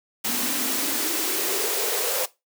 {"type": "noise with high-pass filter sweep", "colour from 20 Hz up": "white", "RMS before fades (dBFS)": -25, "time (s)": [0.24, 2.26], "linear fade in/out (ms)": 10, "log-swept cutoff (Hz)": [220, 520], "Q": 6.7, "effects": ["noise-tail reverb RT60 0.2 s tail -17 dB re dry"]}